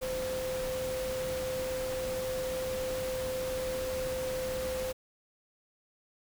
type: tone in noise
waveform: sine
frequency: 516 Hz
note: C5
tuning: 24 cents flat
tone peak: -32 dBFS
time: 0.01-4.93 s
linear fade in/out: 20 ms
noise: pink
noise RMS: -40 dBFS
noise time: 0.01-4.93 s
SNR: +5 dB
effects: none